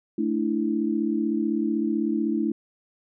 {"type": "chord", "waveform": "sine", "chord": "A suspended fourth", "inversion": "none", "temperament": "equal", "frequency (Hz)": [220, 293.7, 329.6], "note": ["A3", "D4", "E4"], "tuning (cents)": [0, 0, 0], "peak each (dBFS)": [-26, -27, -26], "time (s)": [0.18, 2.52], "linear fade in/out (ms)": 5, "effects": []}